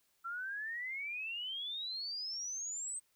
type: exponential sweep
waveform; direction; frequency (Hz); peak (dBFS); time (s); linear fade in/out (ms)
sine; up; 1340 to 8372; -38; 0.24-3; 20
effects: white hiss -75 dBFS RMS until 3.15 s